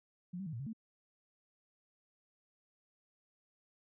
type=tone with pitch steps; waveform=sine; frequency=178 / 194.7 / 158.8 / 115.6 / 138.5 / 222.5 Hz; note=F3 / G3 / D#3 / A#2 / C#3 / A3; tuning=+33 / -12 / +36 / -14 / -1 / +20 cents; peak=-39 dBFS; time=0.33-0.732 s; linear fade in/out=10 ms; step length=67 ms; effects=none